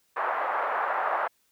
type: band-pass noise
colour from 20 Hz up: pink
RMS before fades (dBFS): -28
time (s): 0.16-1.28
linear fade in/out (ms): 10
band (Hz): 650 to 1500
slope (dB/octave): 24
effects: white hiss -69 dBFS RMS until 1.51 s